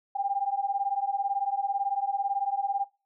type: beating tone pair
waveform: sine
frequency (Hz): 786 / 804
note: G5 / G5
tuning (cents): +4 / +44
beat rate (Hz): 18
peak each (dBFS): -29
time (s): 0.15-2.85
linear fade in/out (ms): 10
effects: noise-tail reverb RT60 0.3 s tail -20 dB re dry